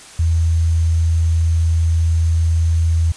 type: tone with sample-and-hold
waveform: sine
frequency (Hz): 82.41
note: E2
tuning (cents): 0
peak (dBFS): -12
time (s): 0.19-3.12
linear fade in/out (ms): 5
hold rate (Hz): 6300
effects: white hiss -39 dBFS RMS until 3.16 s + resampled to 22050 Hz